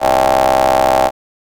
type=ring-modulated tone; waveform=25% pulse; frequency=65.41 Hz; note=C2; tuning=in tune; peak=-3 dBFS; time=0-1.11 s; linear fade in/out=50 ms; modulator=709 Hz; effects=none